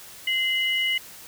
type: tone pair together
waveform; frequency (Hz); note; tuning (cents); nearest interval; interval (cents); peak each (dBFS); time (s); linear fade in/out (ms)
sine; 2068 / 2933; C7 / F#7; -21 / -16; tritone; 605; -24; 0.27-0.98; 5
effects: white hiss -44 dBFS RMS until 1.27 s